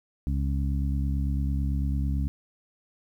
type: harmonic tone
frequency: 69 Hz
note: C#2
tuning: 7 cents flat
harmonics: 1 / 2 / 3 / 4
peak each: -25 / -31 / -35 / -37 dBFS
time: 0.27-2.28 s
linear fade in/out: 0 ms
effects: 10-bit